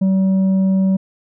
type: tone with tanh clipping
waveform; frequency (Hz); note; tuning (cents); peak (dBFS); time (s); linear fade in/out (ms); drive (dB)
triangle; 190.8; G3; -47; -13; 0.01-0.97; 10; 9
effects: none